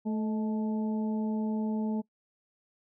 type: harmonic tone with a mistuned harmonic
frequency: 217.3 Hz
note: A3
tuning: 21 cents flat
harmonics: 1 / 2 / 3 / 4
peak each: -28 / -39 / -45 / -44 dBFS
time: 0.05-2.02 s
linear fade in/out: 20 ms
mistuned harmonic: 3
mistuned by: -50 cents
effects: noise-tail reverb RT60 0.1 s tail -22 dB re dry